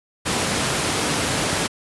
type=high-pass noise; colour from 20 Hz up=pink; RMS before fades=-22 dBFS; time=0.25-1.68 s; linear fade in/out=20 ms; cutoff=110 Hz; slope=12 dB/octave; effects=resampled to 24000 Hz